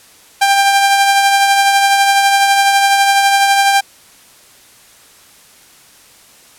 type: tone with tremolo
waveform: sawtooth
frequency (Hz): 793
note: G5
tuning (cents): +20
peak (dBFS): -3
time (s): 0.41-3.81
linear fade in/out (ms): 10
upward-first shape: triangle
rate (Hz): 12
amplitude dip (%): 40
effects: white hiss -44 dBFS RMS until 6.58 s + low-pass 12000 Hz 12 dB/octave